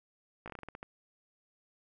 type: slowing click train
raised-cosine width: 0.5 ms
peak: -28 dBFS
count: 10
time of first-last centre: 0.46-0.829 s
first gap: 17 ms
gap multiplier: 1.21
effects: none